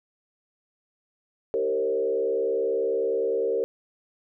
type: tone with frequency modulation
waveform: sine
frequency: 460.1 Hz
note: A#4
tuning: 23 cents flat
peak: -22 dBFS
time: 1.54-3.64 s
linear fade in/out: 0 ms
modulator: 69.7 Hz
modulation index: 1.1
effects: none